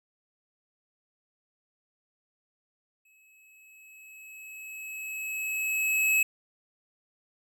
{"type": "tone with exponential growth", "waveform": "square", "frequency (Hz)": 2577, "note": "E7", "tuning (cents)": -40, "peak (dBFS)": -21, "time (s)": [3.05, 6.23], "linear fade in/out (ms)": 5, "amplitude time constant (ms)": 690, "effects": []}